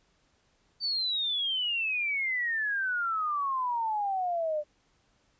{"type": "exponential sweep", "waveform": "sine", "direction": "down", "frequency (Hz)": [4616, 588], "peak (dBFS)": -27, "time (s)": [0.8, 4.64], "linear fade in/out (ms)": 50, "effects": ["pink hiss -69 dBFS RMS until 5.39 s", "resampled to 16000 Hz"]}